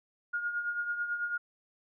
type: tone with tremolo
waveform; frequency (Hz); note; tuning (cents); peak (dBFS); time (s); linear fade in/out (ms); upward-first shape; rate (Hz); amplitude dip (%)
sine; 1426; F6; +36; -28; 0.33-1.38; 10; triangle; 9.1; 65
effects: none